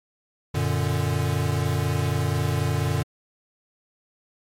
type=chord; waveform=square; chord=Gb augmented; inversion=none; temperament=equal; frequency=92.5 / 116.54 / 146.83 Hz; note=Gb2 / Bb2 / D3; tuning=0 / 0 / 0 cents; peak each=-27 / -27 / -26 dBFS; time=0.54-3.03 s; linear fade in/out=10 ms; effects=MP3 64 kbps